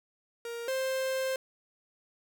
45% pulse tone pair in turn, 468.4 / 525.8 Hz, A#4 / C5, +8 / +8 cents, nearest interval major second, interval 200 cents, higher second, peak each -36 / -29 dBFS, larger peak second, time 0.45-0.68 / 0.68-1.36 s, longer second, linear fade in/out 2 ms, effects 11-bit

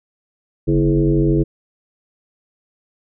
sine tone with frequency modulation, 236 Hz, A#3, 22 cents sharp, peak -12 dBFS, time 0.67-1.44 s, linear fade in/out 20 ms, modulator 92.5 Hz, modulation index 2, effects none

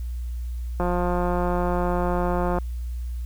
click train, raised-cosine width 1 ms, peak -12 dBFS, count 317, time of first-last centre 0.8-2.585 s, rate 177 Hz, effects added 60 Hz sine -27 dBFS peak until 3.25 s + white hiss -56 dBFS RMS until 3.25 s

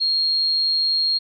sine tone, 4252 Hz, C8, 27 cents sharp, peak -17 dBFS, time 0-1.19 s, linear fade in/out 20 ms, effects none

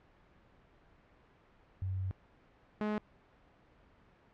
sine / sawtooth tone pair in turn, 94.2 / 211.5 Hz, F#2 / G#3, +32 / +32 cents, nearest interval octave + major second, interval 1400 cents, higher second, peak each -33 / -28 dBFS, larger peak second, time 1.82-2.11 / 2.81-2.98 s, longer first, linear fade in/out 0 ms, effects pink hiss -64 dBFS RMS until 4.33 s + low-pass 2000 Hz 12 dB/octave

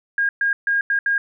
sine tone bursts at uneven times, 1624 Hz, G#6, 39 cents flat, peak -16 dBFS, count 5, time 0.18-0.29 / 0.41-0.53 / 0.67-0.81 / 0.9-0.99 / 1.06-1.18 s, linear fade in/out 2 ms, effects none

